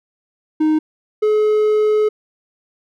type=tone pair in turn; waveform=triangle; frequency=310.3 / 426.5 Hz; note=D#4 / G#4; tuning=-5 / +46 cents; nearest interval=tritone; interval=551 cents; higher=second; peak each=-10 dBFS; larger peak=neither; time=0.6-0.79 / 1.22-2.09 s; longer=second; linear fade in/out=10 ms; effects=none